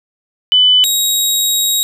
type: tone pair in turn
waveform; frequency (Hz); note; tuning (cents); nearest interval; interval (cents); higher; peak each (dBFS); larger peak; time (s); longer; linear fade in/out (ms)
sine / 20% pulse; 3000 / 3799; F#7 / A#7; +23 / +32; major third; 409; second; -6; neither; 0.52-0.84 / 0.84-1.83; second; 0
effects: none